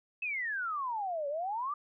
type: exponential two-way sweep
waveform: sine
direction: down then up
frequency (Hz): 2634 to 554.4 to 1216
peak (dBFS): -32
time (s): 0.22-1.74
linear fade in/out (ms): 5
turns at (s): 1.28
effects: none